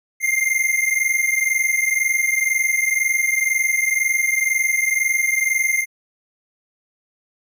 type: tone pair together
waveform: square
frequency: 2093 / 2115 Hz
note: C7 / C7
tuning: 0 / +18 cents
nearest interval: unison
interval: 18 cents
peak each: -21 / -20 dBFS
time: 0.2-5.86 s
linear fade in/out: 50 ms
effects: none